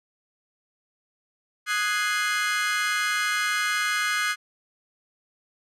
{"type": "chord", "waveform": "35% pulse", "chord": "Ab dominant seventh", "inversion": "second", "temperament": "equal", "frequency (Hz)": [1244.5, 1480, 1661.2, 2093], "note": ["Eb6", "Gb6", "Ab6", "C7"], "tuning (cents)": [0, 0, 0, 0], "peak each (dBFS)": -27, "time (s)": [1.66, 4.36], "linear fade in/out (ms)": 50, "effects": ["low-pass 10000 Hz 12 dB/octave"]}